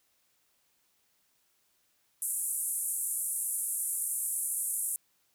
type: band-pass noise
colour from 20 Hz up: pink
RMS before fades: -33 dBFS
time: 2.22-4.96 s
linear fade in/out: 0 ms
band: 8600 to 12000 Hz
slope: 48 dB/octave
effects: white hiss -72 dBFS RMS until 5.34 s